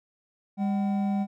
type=tone pair together; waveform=triangle; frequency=201.3 / 760 Hz; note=G3 / F#5; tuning=+46 / +46 cents; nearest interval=octave + major seventh; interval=2300 cents; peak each=-22 / -33 dBFS; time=0.57-1.27 s; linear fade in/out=50 ms; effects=none